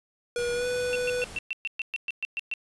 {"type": "tone with pitch glide", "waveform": "square", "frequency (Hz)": [481.3, 494.3], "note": ["B4", "B4"], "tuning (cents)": [-45, 1], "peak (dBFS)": -27, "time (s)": [0.36, 1.24], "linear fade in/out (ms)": 2, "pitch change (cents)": 46, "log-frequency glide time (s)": [0.54, 0.65]}
{"type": "noise", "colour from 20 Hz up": "pink", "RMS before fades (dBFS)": -43, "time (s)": [0.38, 1.39], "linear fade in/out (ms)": 5}
{"type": "tone bursts", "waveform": "sine", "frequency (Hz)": 2700, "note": "E7", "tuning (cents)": 41, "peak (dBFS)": -27, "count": 12, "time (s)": [0.93, 2.538], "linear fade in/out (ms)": 0, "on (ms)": 24, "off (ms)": 120}
{"effects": ["resampled to 24000 Hz"]}